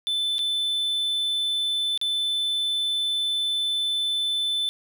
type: tone with dropouts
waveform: triangle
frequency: 3520 Hz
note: A7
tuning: in tune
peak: -21 dBFS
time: 0.07-4.69 s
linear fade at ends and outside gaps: 0 ms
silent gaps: 0.383-0.391 / 1.976-2.014 s
effects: none